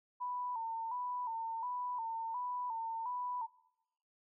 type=tone with vibrato; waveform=sine; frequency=946 Hz; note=A#5; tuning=25 cents sharp; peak=-36 dBFS; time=0.2-3.47 s; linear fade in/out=20 ms; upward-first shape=square; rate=1.4 Hz; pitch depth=76 cents each way; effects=noise-tail reverb RT60 0.9 s tail -23 dB re dry